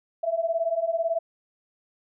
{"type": "beating tone pair", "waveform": "sine", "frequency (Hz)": [652, 670], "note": ["E5", "E5"], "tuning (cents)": [-19, 28], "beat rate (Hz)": 18, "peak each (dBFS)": [-27, -25], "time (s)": [0.23, 1.19], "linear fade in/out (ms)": 10, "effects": []}